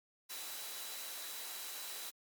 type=tone in noise; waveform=sine; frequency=3951 Hz; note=B7; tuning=in tune; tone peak=-52 dBFS; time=0.29-2.11 s; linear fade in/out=20 ms; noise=white; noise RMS=-45 dBFS; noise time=0.29-2.11 s; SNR=-10 dB; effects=high-pass 400 Hz 12 dB/octave + Opus 48 kbps